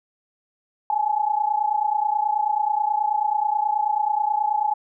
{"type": "tone pair together", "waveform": "sine", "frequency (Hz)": [830.6, 859.9], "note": ["G#5", "A5"], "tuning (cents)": [0, -40], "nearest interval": "minor second", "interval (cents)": 60, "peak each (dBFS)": -22, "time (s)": [0.9, 4.74], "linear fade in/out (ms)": 2, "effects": []}